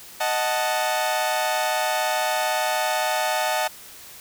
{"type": "chord", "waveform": "sawtooth", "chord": "D# diminished", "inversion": "none", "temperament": "equal", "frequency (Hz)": [622.3, 740, 880], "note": ["D#5", "F#5", "A5"], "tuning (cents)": [0, 0, 0], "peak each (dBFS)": -22, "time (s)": [0.2, 3.68], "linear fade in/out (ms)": 10, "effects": ["white hiss -43 dBFS RMS until 4.2 s"]}